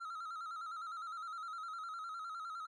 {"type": "tone with vibrato", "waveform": "triangle", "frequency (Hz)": 1318.5, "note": "E6", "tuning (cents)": 0, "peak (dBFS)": -40, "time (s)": [0, 2.67], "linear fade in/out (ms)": 20, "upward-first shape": "square", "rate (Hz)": 9.8, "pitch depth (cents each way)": 67, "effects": ["resampled to 24000 Hz"]}